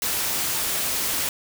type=noise; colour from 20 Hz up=white; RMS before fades=-25 dBFS; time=0.02-1.29 s; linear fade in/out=2 ms; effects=none